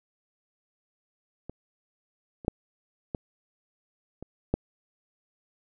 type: clicks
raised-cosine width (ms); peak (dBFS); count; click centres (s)
2; -24 / -29 / -9 / -17 / -26 / -10; 6; 1.496 / 2.448 / 2.481 / 3.148 / 4.226 / 4.54
effects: none